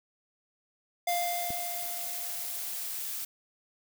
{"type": "tone with exponential decay", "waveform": "square", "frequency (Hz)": 698.5, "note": "F5", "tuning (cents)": 0, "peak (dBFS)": -27, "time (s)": [1.07, 3.14], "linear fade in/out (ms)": 5, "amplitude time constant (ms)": 450}
{"type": "noise", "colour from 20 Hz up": "blue", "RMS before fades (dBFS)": -36, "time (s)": [1.08, 3.25], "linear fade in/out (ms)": 5}
{"type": "click", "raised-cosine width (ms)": 3, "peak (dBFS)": -27, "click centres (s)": 1.505}
{"effects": []}